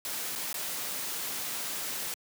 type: noise with dropouts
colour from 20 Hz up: white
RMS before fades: -35 dBFS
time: 0.05-2.14 s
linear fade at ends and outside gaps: 1 ms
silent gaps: 0.353-0.358 / 0.529-0.542 s
effects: high-pass 150 Hz 12 dB/octave